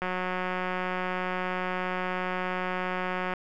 click train, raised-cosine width 0.5 ms, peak -16 dBFS, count 608, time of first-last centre 0.02-3.337 s, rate 183 Hz, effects none

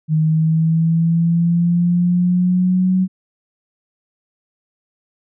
sine linear sweep, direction up, 155.56 to 187 Hz, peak -12 dBFS, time 0.08-3.08 s, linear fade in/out 50 ms, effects none

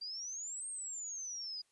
sine exponential two-way sweep, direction up then down, 4681 to 8630 to 4859 Hz, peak -40 dBFS, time 0.01-1.62 s, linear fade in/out 10 ms, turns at 0.68 s, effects white hiss -75 dBFS RMS until 1.71 s + resampled to 24000 Hz

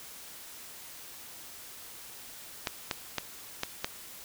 clicks, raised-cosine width 0.2 ms, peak -12 dBFS, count 5, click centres 2.672 / 2.912 / 3.183 / 3.634 / 3.845 s, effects white hiss -47 dBFS RMS until 4.24 s

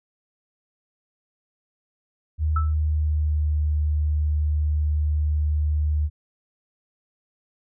sine tone with pitch glide, 77.3 to 75.45 Hz, D#2 to D2, -11 to +47 cents, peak -19 dBFS, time 2.38-6.1 s, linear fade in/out 50 ms, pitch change -42 cents, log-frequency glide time 2.53-3.54 s
sine tone with exponential decay, 1318.5 Hz, E6, in tune, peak -21 dBFS, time 2.56-2.74 s, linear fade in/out 5 ms, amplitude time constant 39 ms
effects none

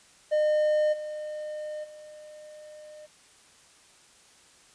triangle tone with level steps, 608 Hz, D#5, 40 cents flat, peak -19 / -31 / -42 dBFS, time 0.31-3.07 s, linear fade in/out 20 ms, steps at 0.92 / 1.83 s, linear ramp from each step 20 ms, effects white hiss -57 dBFS RMS until 4.74 s + resampled to 22050 Hz

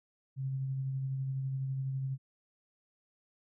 sine tone with tremolo, 133.8 Hz, C3, 39 cents sharp, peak -31 dBFS, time 0.36-2.18 s, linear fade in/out 50 ms, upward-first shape sine, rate 12 Hz, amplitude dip 25%, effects none

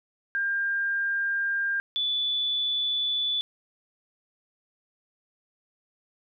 sine tone pair in turn, 1600 / 3468 Hz, G6 / A7, +35 / -26 cents, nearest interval octave + minor second, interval 1339 cents, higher second, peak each -24 dBFS, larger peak neither, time 0.35-1.8 / 1.96-3.41 s, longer neither, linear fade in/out 0 ms, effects none

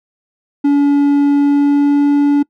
triangle tone with pitch glide, 285.1 to 287.1 Hz, C#4 to D4, +49 to -39 cents, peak -6 dBFS, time 0.64-2.43 s, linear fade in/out 10 ms, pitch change +12 cents, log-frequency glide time 1.37-2.09 s, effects noise-tail reverb RT60 0.1 s tail -24 dB re dry

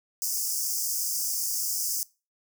pink high-pass noise, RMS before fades -29 dBFS, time 0.22-2.03 s, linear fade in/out 0 ms, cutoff 5000 Hz, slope 96 dB/octave, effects noise-tail reverb RT60 0.3 s tail -22 dB re dry

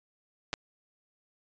clicks, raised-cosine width 0.2 ms, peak -14 dBFS, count 2, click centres 0.531 / 0.538 s, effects resampled to 16000 Hz

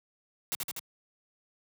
white noise with echo, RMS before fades -32 dBFS, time 0.52-0.55 s, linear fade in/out 0 ms, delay 81 ms, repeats 3, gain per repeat -2 dB, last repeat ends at 0.793 s, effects high-pass 100 Hz 12 dB/octave

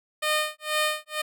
10% pulse tone with tremolo, 611 Hz, D#5, 32 cents flat, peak -13 dBFS, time 0.22-1.22 s, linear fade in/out 10 ms, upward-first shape sine, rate 2.1 Hz, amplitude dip 100%, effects none

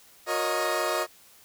20% pulse chord, D# minor seventh, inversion first, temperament equal with one note detuned, 360.5 / 466.2 / 554.4 / 622.3 Hz, F#4 / A#4 / C#5 / D#5, -45 / 0 / 0 / 0 cents, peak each -27 / -28 / -28 / -23 dBFS, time 0.26-1.07 s, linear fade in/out 50 ms, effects white hiss -55 dBFS RMS until 1.44 s

